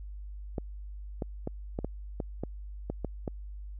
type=clicks; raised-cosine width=2 ms; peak=-19 dBFS; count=10; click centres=0.582 / 1.222 / 1.474 / 1.789 / 1.846 / 2.202 / 2.436 / 2.9 / 3.047 / 3.278 s; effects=added 50 Hz sine -39 dBFS peak until 3.79 s